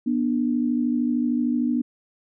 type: tone pair together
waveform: sine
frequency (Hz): 243.8 / 297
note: B3 / D4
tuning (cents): -22 / +20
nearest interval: minor third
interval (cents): 342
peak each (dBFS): -21 / -25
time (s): 0.06-1.82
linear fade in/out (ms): 10
effects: none